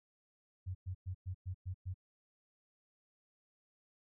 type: tone bursts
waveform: sine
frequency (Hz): 92.5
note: F#2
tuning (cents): 0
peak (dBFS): -37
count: 7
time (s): 0.66-1.943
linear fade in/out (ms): 20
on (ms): 89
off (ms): 110
effects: none